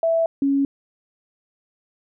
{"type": "tone pair in turn", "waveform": "sine", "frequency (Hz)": [659.3, 277.2], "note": ["E5", "C#4"], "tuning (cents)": [0, 0], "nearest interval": "octave + minor third", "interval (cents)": 1500, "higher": "first", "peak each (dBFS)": -16, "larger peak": "neither", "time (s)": [[0.03, 0.26], [0.42, 0.65]], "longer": "neither", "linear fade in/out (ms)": 2, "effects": []}